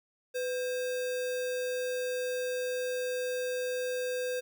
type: tone with sample-and-hold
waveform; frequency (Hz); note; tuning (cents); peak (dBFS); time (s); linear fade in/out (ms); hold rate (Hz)
sine; 501; B4; +25; -30; 0.34-4.41; 20; 2100
effects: none